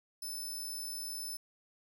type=tone; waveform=15% pulse; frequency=5274 Hz; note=E8; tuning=in tune; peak=-33 dBFS; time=0.22-1.37 s; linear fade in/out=5 ms; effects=none